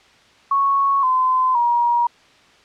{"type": "tone with pitch steps", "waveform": "sine", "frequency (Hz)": [1106, 1026, 951.8], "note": ["C#6", "C6", "A#5"], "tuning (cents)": [-4, -34, 36], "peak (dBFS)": -14, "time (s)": [0.51, 2.07], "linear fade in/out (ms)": 5, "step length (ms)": 520, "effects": ["white hiss -51 dBFS RMS until 2.64 s", "low-pass 4000 Hz 12 dB/octave"]}